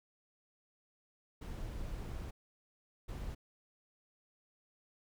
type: noise bursts at uneven times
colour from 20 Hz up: brown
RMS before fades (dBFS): -42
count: 2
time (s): 1.41-2.31 / 3.08-3.35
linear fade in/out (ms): 10
effects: none